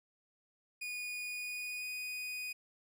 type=tone with pitch glide; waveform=40% pulse; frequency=2459 to 2475 Hz; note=D#7 to D#7; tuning=-21 to -10 cents; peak=-38 dBFS; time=0.81-2.53 s; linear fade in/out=10 ms; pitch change=+11 cents; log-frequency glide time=1.22-1.86 s; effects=none